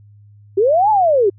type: linear two-way sweep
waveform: sine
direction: up then down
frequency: 366.7 to 882 to 366.7 Hz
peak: -10 dBFS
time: 0.57-1.3 s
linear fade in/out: 10 ms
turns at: 0.9 s
effects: added 103 Hz sine -42 dBFS peak until 1.38 s